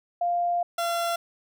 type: tone pair in turn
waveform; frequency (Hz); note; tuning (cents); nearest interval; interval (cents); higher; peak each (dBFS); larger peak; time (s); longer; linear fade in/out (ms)
sine / 30% pulse; 698.5 / 683.3; F5 / F5; 0 / -38; unison; 38; first; -22; neither; 0.21-0.63 / 0.78-1.16; first; 5
effects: none